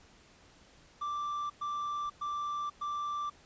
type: tone bursts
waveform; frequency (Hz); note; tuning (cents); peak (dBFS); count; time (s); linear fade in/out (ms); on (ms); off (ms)
triangle; 1174.7; D6; 0; -31; 4; 1.01-3.3; 10; 490; 110
effects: pink hiss -60 dBFS RMS until 3.45 s + resampled to 16000 Hz